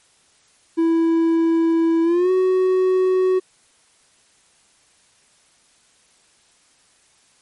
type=tone with pitch glide; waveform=triangle; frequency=329.6 to 372.1 Hz; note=E4 to F#4; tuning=0 to +10 cents; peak=-12 dBFS; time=0.77-3.4 s; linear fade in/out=20 ms; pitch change=+210 cents; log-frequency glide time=2.03-2.31 s; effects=white hiss -57 dBFS RMS until 7.41 s + MP3 48 kbps